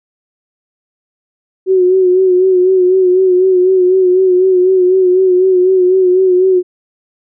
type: tone with vibrato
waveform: sine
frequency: 370 Hz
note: F#4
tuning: in tune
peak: -6 dBFS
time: 1.66-6.63 s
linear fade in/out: 50 ms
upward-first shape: sine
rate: 4 Hz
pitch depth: 46 cents each way
effects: none